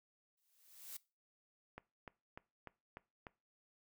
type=noise with exponential growth; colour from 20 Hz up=blue; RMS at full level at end=-46 dBFS; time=0.37-0.97 s; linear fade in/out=5 ms; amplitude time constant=130 ms
type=click train; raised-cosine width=0.5 ms; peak=-33 dBFS; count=6; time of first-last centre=1.78-3.268 s; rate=3.36 Hz
effects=noise-tail reverb RT60 0.3 s tail -21 dB re dry